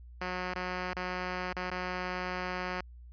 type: tone with dropouts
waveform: 5% pulse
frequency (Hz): 181.9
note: F#3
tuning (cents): -29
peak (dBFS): -22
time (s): 0.21-2.81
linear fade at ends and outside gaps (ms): 5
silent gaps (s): 0.54-0.556 / 0.935-0.964 / 1.53-1.563 / 1.703-1.712
effects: added 60 Hz sine -47 dBFS peak until 3.12 s + resampled to 11025 Hz